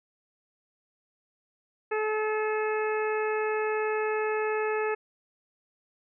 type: harmonic tone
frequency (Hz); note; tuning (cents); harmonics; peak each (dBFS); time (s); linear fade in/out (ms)
430.7; A4; -37; 1 / 2 / 3 / 4 / 5 / 6; -27 / -34 / -36 / -36 / -41 / -39; 1.91-4.95; 10
effects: none

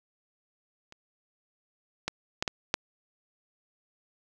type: clicks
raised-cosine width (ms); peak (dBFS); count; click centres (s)
0.2; -30 / -12 / -10 / -11 / -6; 5; 0.924 / 2.08 / 2.425 / 2.478 / 2.741
effects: none

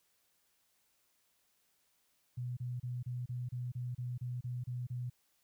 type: tone bursts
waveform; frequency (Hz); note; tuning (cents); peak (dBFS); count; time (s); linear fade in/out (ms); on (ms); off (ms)
sine; 123.47; B2; 0; -36; 12; 2.37-5.1; 10; 200; 30
effects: white hiss -75 dBFS RMS until 5.43 s

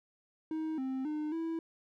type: tone with pitch steps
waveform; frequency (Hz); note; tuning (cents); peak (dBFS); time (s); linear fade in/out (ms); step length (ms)
triangle; 315.8 / 263 / 303.6 / 327.6; D#4 / C4 / D#4 / E4; +26 / +9 / -42 / -11; -31; 0.51-1.59; 2; 270
effects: none

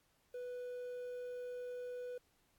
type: tone with quantisation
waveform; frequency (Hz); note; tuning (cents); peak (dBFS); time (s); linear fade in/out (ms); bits
triangle; 493.9; B4; 0; -40; 0.34-2.18; 5; 11
effects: pink hiss -75 dBFS RMS until 2.58 s + AAC 64 kbps

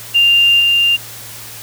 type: tone with level steps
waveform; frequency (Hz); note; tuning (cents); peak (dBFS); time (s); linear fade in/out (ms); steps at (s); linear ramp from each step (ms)
sine; 2794; F7; 0; -7 / -9; 0.14-0.97; 20; 0.6; 2
effects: added 113 Hz sine -40 dBFS peak until 1.62 s + white hiss -32 dBFS RMS until 1.62 s

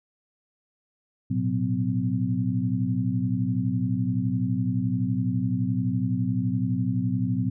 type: tone cluster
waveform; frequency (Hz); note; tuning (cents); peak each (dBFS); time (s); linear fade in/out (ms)
sine; 111.2 / 123 / 184.3 / 254; A2 / B2 / F#3 / B3; +19 / -7 / -7 / +49; -28; 1.3-7.5; 10
effects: none

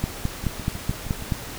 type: two click trains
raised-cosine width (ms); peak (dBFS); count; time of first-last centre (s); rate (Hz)
5; -21 / -10; 6 / 7; 0.44-1.224 / 0.04-1.322; 6.38 / 4.68
effects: pink hiss -36 dBFS RMS until 1.58 s

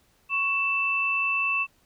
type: tone pair together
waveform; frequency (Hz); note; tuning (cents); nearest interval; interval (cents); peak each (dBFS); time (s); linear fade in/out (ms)
sine; 1108.7 / 2655; C#6 / E7; 0 / +12; octave + minor third; 1512; -30 / -23; 0.29-1.67; 50
effects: pink hiss -64 dBFS RMS until 1.85 s

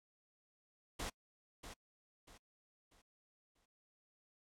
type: noise with echo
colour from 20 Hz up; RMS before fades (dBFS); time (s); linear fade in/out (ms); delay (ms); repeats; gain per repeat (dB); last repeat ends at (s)
pink; -42; 0.99-1.1; 10; 640; 4; -9; 3.66
effects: noise-tail reverb RT60 0.1 s tail -26 dB re dry + low-pass 10000 Hz 12 dB/octave

